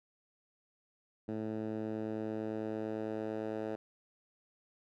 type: tone with band-pass filter sweep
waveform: 10% pulse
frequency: 108.9 Hz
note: A2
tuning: 17 cents flat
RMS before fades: -38 dBFS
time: 1.28-3.76 s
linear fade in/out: 10 ms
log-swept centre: 260 to 480 Hz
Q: 0.98
effects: none